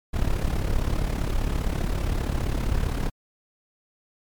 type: noise with amplitude modulation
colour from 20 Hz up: brown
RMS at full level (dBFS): -21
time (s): 0.13-3.1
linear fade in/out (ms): 20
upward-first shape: sine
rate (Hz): 35.2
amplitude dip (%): 70
effects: MP3 96 kbps